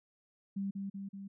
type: tone with echo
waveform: sine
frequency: 196.9 Hz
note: G3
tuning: 8 cents sharp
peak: -33 dBFS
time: 0.56-0.71 s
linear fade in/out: 10 ms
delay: 190 ms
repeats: 3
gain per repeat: -3 dB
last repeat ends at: 1.28 s
effects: none